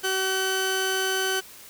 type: tone pair together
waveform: sawtooth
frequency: 380 / 1520 Hz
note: F#4 / F#6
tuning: +46 / +46 cents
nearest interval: 2 octaves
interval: 2400 cents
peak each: -23 / -21 dBFS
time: 0.03-1.41 s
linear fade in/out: 20 ms
effects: white hiss -46 dBFS RMS until 1.69 s